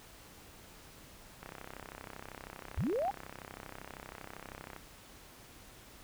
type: click train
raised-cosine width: 0.5 ms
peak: -29 dBFS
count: 110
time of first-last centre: 1.43-4.763 s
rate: 32.7 Hz
type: linear sweep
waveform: sine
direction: up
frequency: 41.2 to 830.6 Hz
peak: -30 dBFS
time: 2.77-3.11 s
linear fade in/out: 10 ms
effects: pink hiss -55 dBFS RMS until 6.03 s